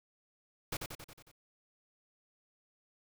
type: noise with echo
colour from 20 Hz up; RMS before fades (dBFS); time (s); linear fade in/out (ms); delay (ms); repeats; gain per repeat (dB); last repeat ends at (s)
pink; -37; 0.72-0.77; 5; 91; 6; -4; 1.316
effects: none